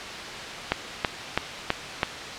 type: click train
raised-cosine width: 0.3 ms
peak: -4 dBFS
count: 5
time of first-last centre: 0.72-2.031 s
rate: 3.05 Hz
effects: white hiss -34 dBFS RMS until 2.38 s + low-pass 4000 Hz 12 dB/octave